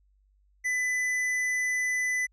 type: tone with hard clipping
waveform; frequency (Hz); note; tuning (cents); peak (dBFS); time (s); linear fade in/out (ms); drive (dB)
triangle; 2000; B6; +21; -27; 0.64-2.27; 20; 12
effects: added 49 Hz sine -62 dBFS peak until 2.32 s